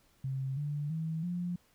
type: tone with pitch steps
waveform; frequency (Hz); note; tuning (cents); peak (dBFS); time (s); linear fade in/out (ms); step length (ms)
sine; 133.6 / 146.54 / 160.72 / 176.29; C3 / D3 / E3 / F3; +36 / -3 / -44 / +17; -32; 0.24-1.56; 5; 330
effects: pink hiss -68 dBFS RMS until 1.74 s